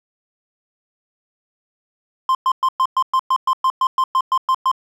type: tone bursts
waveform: triangle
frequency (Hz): 1046.5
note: C6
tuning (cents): 0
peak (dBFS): -11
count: 15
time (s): 2.29-4.715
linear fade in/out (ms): 2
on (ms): 59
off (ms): 110
effects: none